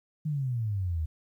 sine exponential sweep, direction down, 157.8 to 76 Hz, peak -27 dBFS, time 0.25-1.06 s, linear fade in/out 10 ms, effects 11-bit

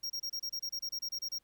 square tone bursts, 5588 Hz, F8, in tune, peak -35 dBFS, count 14, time 0.03-1.387 s, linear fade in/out 10 ms, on 70 ms, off 29 ms, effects pink hiss -75 dBFS RMS until 1.43 s

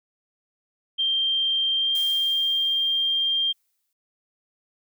sine tone with pitch glide, 3169 to 3191 Hz, G7 to G7, +18 to +30 cents, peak -20 dBFS, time 0.98-3.53 s, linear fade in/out 20 ms, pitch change +12 cents, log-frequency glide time 1.77-1.97 s
blue noise with exponential decay, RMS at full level -37 dBFS, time 1.95-3.93 s, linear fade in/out 2 ms, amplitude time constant 430 ms
effects none

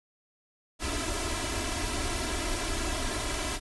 pink noise with comb filter, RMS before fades -31 dBFS, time 0.79-3.6 s, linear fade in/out 50 ms, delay 3 ms, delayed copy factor +0.9, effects resampled to 24000 Hz

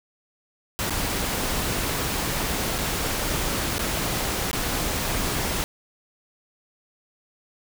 pink noise with dropouts, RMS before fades -26 dBFS, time 0.79-5.64 s, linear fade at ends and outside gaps 0 ms, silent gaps 0.897-0.906 / 2.782-2.786 / 3.783-3.792 / 4.513-4.53 s, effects none

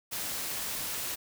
white noise, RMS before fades -35 dBFS, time 0.11-1.16 s, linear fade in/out 20 ms, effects none

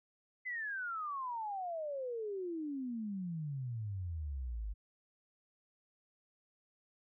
sine exponential sweep, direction down, 2051 to 49 Hz, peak -37 dBFS, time 0.45-4.74 s, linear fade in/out 20 ms, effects none

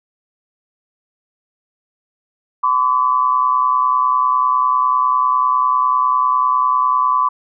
sine tone pair together, 1016 / 1146 Hz, B5 / D6, +49 / -43 cents, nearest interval major second, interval 208 cents, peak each -15 dBFS, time 2.63-7.29 s, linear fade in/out 10 ms, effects none

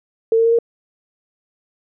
sine tone with pitch steps, 450.7 / 455.7 / 460.7 / 465.8 Hz, A4 / A#4 / A#4 / A#4, +42 / -39 / -20 / -1 cents, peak -11 dBFS, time 0.32-0.588 s, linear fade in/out 2 ms, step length 67 ms, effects none

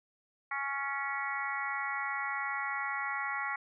harmonic tone with a mistuned harmonic, 277.2 Hz, C#4, in tune, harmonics 3 / 4 / 5 / 6 / 7 / 8, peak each -40 / -39 / -39 / -47 / -37 / -41 dBFS, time 0.51-3.56 s, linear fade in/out 5 ms, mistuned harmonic 6, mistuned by +32 cents, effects none

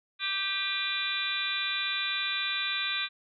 harmonic tone with a mistuned harmonic, 391.5 Hz, G4, 2 cents flat, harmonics 3 / 4 / 5 / 6 / 7 / 8 / 9 / 10, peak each -40 / -36 / -40 / -34 / -44 / -44 / -34 / -34 dBFS, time 0.19-3.09 s, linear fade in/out 50 ms, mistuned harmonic 6, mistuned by +39 cents, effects none

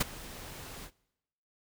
pink noise with ADSR envelope, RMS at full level -24 dBFS, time 0-0.91 s, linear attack 11 ms, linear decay 19 ms, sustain -21 dB, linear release 69 ms, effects noise-tail reverb RT60 0.9 s tail -23 dB re dry

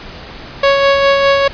sawtooth tone with tremolo, 555 Hz, C#5, 2 cents sharp, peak -3 dBFS, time 0.63-1.48 s, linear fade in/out 5 ms, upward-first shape sine, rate 4.9 Hz, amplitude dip 35%, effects pink hiss -31 dBFS RMS until 1.53 s + resampled to 11025 Hz

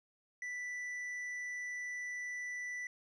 triangle tone with tanh clipping, 1975.5 Hz, B6, in tune, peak -40 dBFS, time 0.42-2.87 s, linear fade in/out 2 ms, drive 10 dB, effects resampled to 22050 Hz

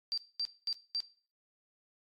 sine tone bursts, 4699 Hz, D8, in tune, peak -31 dBFS, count 4, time 0.12-1.004 s, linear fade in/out 0 ms, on 56 ms, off 220 ms, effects noise-tail reverb RT60 0.4 s tail -17 dB re dry + AAC 64 kbps

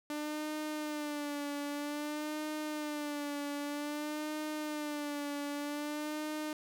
sawtooth tone with vibrato, 296.6 Hz, D4, 17 cents sharp, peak -32 dBFS, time 0.1-6.53 s, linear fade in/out 2 ms, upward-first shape sine, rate 0.52 Hz, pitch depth 53 cents each way, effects none

